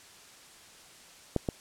clicks, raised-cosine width 2 ms, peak -12 / -15 dBFS, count 2, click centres 1.363 / 1.488 s, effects white hiss -53 dBFS RMS until 1.6 s + low-pass 9000 Hz 12 dB/octave

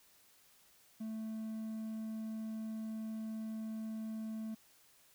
triangle tone, 220 Hz, A3, in tune, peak -37 dBFS, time 1-4.55 s, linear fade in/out 10 ms, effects white hiss -66 dBFS RMS until 5.14 s

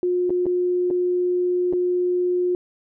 sine tone with dropouts, 358.4 Hz, F4, 45 cents sharp, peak -18 dBFS, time 0.03-2.55 s, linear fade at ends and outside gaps 1 ms, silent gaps 0.296-0.304 / 0.457-0.465 / 0.903-0.909 / 1.727-1.734 s, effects none

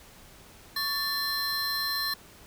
square tone cluster, 1119 / 1766 / 4127 Hz, C#6 / A6 / C8, +16 / +6 / -25 cents, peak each -37 / -34 / -30 dBFS, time 0.76-2.14 s, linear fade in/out 5 ms, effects pink hiss -52 dBFS RMS until 2.46 s

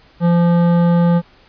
sine tone with hard clipping, 172.1 Hz, F3, 25 cents flat, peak -12 dBFS, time 0.2-1.22 s, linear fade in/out 50 ms, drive 13 dB, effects pink hiss -49 dBFS RMS until 1.48 s + resampled to 11025 Hz

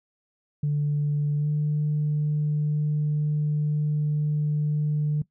sine tone with pitch glide, 146.83 to 149.83 Hz, D3 to D3, 0 to +35 cents, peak -20 dBFS, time 0.63-5.22 s, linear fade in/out 5 ms, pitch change +35 cents, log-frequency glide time 1.38-1.49 s, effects noise-tail reverb RT60 0.1 s tail -19 dB re dry + tanh soft clip ceiling -18 dBFS

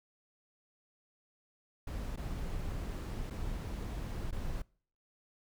brown noise with dropouts, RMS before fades -38 dBFS, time 1.87-4.62 s, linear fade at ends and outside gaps 5 ms, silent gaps 2.16-2.173 / 3.301-3.306 / 4.31-4.325 s, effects noise-tail reverb RT60 0.5 s tail -25 dB re dry

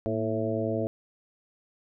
harmonic tone with a mistuned harmonic, 110 Hz, A2, in tune, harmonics 1 / 2 / 3 / 4 / 5 / 6, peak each -33 / -33 / -33 / -33 / -33 / -33 dBFS, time 0.06-0.87 s, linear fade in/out 0 ms, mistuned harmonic 2, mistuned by +64 cents, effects none

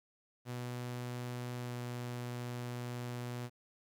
sawtooth tone with pitch glide, 122.9 to 122.05 Hz, B2 to B2, -8 to -20 cents, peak -35 dBFS, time 0.45-3.5 s, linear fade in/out 50 ms, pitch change -12 cents, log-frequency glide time 1.56-1.73 s, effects 12-bit

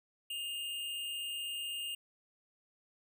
square tone with amplitude modulation, 2824 Hz, F7, 19 cents sharp, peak -36 dBFS, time 0.3-1.95 s, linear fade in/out 5 ms, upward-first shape sine, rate 268 Hz, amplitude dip 40%, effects none

